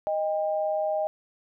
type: tone pair together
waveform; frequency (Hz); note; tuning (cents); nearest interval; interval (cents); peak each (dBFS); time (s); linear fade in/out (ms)
sine; 622.3 / 799.7; D#5 / G5; 0 / +34; major third; 434; -25 / -30; 0.07-1.07; 0
effects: none